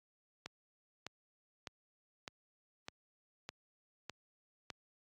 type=click train; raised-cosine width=0.2 ms; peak=-25 dBFS; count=8; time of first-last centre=0.46-4.702 s; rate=1.65 Hz; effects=high-pass 80 Hz 12 dB/octave + AAC 64 kbps